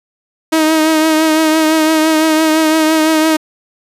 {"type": "tone with vibrato", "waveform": "sawtooth", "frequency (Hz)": 315.3, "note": "D#4", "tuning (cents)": 23, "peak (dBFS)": -5, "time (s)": [0.52, 3.37], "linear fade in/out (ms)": 10, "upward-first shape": "triangle", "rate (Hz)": 5.9, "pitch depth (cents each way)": 37, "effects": ["resampled to 32000 Hz"]}